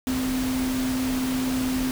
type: tone in noise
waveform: sine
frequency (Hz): 258.1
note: C4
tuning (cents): -23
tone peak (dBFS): -23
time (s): 0.07-1.91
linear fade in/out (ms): 0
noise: pink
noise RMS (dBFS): -32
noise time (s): 0.07-1.91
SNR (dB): +6
effects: none